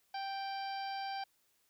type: harmonic tone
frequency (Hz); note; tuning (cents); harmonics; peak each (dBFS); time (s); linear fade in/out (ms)
784; G5; 0; 1 / 2 / 3 / 4 / 5 / 6 / 7; -38 / -48 / -51 / -52 / -57 / -49 / -59; 0.14-1.24; 5
effects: white hiss -74 dBFS RMS until 1.69 s